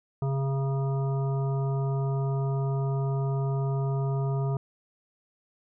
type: harmonic tone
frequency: 136.2 Hz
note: C#3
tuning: 30 cents flat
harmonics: 1 / 3 / 5 / 7 / 9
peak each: -25 / -35 / -39 / -42 / -44 dBFS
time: 0.22-4.57 s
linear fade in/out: 2 ms
effects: none